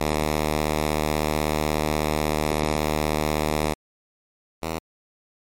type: tone pair in turn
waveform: 5% pulse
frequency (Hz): 76.3 / 80.84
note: D#2 / E2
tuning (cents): -33 / -33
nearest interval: minor second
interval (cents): 100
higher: second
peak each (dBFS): -10 / -15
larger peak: first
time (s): 0-3.74 / 4.62-4.79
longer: first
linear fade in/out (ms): 10
effects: MP3 64 kbps